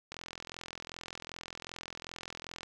click train, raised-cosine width 0.2 ms, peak -24 dBFS, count 108, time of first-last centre 0.12-2.632 s, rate 42.6 Hz, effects none

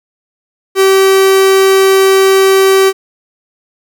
45% pulse tone, 385.5 Hz, G4, 29 cents flat, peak -5 dBFS, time 0.75-2.93 s, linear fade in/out 50 ms, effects none

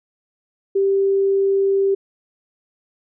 sine tone, 392 Hz, G4, in tune, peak -14 dBFS, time 0.75-1.95 s, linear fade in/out 10 ms, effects none

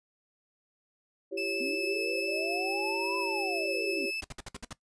sine chord, C# diminished, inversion first, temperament equal with one note detuned, 337.5 / 392 / 554.4 Hz, E4 / G4 / C#5, +41 / 0 / 0 cents, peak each -38 / -35 / -38 dBFS, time 1.31-4.11 s, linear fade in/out 20 ms
35% pulse tone with vibrato, 2617 Hz, E7, 13 cents flat, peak -30 dBFS, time 1.37-4.21 s, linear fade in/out 10 ms, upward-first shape triangle, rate 5.8 Hz, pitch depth 10 cents each way
sine linear two-way sweep, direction up then down, 245.1 to 1009 to 245.1 Hz, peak -35 dBFS, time 1.6-4.06 s, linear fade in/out 10 ms, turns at 3.18 s
pink noise bursts, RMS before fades -40 dBFS, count 7, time 4.22-4.729 s, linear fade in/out 2 ms, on 23 ms, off 58 ms
effects noise-tail reverb RT60 0.1 s tail -18 dB re dry + resampled to 22050 Hz

